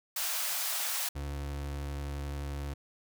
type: high-pass noise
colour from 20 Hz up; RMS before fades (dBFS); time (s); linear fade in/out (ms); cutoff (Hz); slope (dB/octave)
white; -33; 0.16-1.09; 5; 580; 48
type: tone with vibrato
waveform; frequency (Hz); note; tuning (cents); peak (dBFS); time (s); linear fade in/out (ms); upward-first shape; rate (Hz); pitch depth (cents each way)
35% pulse; 70.9; C#2; +40; -33; 1.15-2.74; 10; sine; 12; 11
effects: none